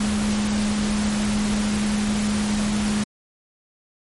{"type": "tone in noise", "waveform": "sine", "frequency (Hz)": 209.4, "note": "G#3", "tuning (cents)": 15, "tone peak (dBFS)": -20, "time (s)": [0, 3.04], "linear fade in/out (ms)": 5, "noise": "pink", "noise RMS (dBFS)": -28, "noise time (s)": [0, 3.04], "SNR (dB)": 5, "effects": ["MP3 48 kbps"]}